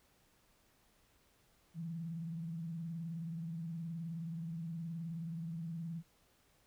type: tone with vibrato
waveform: sine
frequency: 165.4 Hz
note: E3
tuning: 6 cents sharp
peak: -39 dBFS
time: 1.74-6.03 s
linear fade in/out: 50 ms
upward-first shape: triangle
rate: 19 Hz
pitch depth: 94 cents each way
effects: pink hiss -71 dBFS RMS until 6.66 s